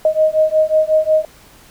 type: beating tone pair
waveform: sine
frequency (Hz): 622.3 / 627.8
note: D#5 / D#5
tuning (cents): 0 / +15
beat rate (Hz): 5.5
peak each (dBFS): -14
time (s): 0.05-1.25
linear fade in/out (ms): 2
effects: pink hiss -45 dBFS RMS until 1.7 s